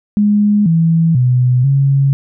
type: tone with pitch steps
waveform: sine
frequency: 207.2 / 164.5 / 125.4 / 137.9 Hz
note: G#3 / E3 / B2 / C#3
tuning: -4 / -3 / +27 / -9 cents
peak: -8 dBFS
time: 0.17-2.13 s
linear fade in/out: 0 ms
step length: 490 ms
effects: none